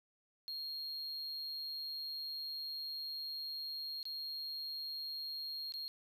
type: tone with dropouts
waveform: triangle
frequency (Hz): 4250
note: C8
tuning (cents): +26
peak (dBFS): -39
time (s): 0.48-5.88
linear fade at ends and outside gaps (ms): 0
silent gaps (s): 4.029-4.054 / 5.722-5.739
effects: none

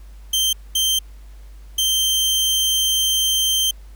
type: tone bursts at uneven times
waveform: sawtooth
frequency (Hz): 3136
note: G7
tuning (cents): 0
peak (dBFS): -13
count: 3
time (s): 0.33-0.53 / 0.75-0.99 / 1.78-3.71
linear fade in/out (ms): 5
effects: added 50 Hz sine -37 dBFS peak until 3.95 s + pink hiss -55 dBFS RMS until 3.95 s

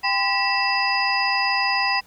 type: tone cluster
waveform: sine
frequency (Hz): 794 / 1021 / 1948 / 2657 / 4942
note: G5 / C6 / B6 / E7 / D#8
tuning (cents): +22 / -43 / -24 / +13 / -13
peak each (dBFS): -25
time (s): 0.03-2.01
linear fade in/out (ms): 20
effects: pink hiss -54 dBFS RMS until 2.06 s

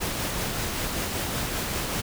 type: noise with tremolo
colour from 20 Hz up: pink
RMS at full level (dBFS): -28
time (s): 0-2.02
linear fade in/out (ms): 20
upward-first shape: sine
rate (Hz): 5.2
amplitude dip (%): 25
effects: none

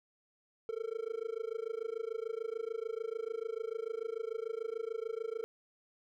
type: tone with amplitude modulation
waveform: triangle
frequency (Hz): 450.7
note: A4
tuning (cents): +42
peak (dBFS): -30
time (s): 0.69-5.44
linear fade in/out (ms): 0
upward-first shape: sine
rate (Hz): 26.8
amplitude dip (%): 100
effects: none

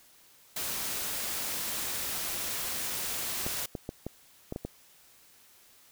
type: noise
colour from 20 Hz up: white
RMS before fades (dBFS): -34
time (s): 0.56-3.66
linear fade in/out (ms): 5
type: clicks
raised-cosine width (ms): 2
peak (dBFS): -21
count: 7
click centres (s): 3.465 / 3.752 / 3.891 / 4.066 / 4.524 / 4.561 / 4.65
effects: white hiss -59 dBFS RMS until 5.91 s

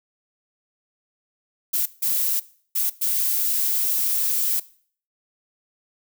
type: noise bursts at uneven times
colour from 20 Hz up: violet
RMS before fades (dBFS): -22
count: 4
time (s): 1.73-1.86 / 2.02-2.4 / 2.75-2.9 / 3.01-4.6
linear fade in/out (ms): 10
effects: noise-tail reverb RT60 0.5 s tail -19 dB re dry

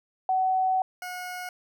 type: tone pair in turn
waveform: sine / 20% pulse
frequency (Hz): 752 / 725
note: F#5 / F#5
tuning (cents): +28 / -35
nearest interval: minor second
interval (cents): 63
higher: first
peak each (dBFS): -21 / -29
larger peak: first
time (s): 0.29-0.82 / 1.02-1.49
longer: first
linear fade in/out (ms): 2
effects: none

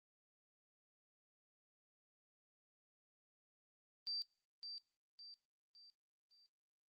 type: tone with echo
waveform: sine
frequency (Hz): 4675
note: D8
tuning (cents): -9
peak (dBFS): -40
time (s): 4.07-4.22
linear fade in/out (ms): 0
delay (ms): 560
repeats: 4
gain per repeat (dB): -7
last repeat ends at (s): 6.46
effects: noise-tail reverb RT60 0.4 s tail -26 dB re dry + Opus 24 kbps

